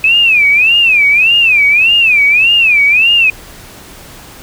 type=tone with vibrato; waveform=sine; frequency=2527 Hz; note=D#7; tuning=26 cents sharp; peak=-5 dBFS; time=0.04-3.3 s; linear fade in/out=2 ms; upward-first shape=sine; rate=1.7 Hz; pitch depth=200 cents each way; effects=pink hiss -34 dBFS RMS until 4.42 s